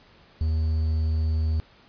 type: tone with quantisation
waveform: triangle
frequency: 79.1 Hz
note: D#2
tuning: 29 cents sharp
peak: -19 dBFS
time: 0.41-1.6 s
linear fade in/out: 0 ms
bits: 8
effects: pink hiss -55 dBFS RMS until 1.88 s + resampled to 11025 Hz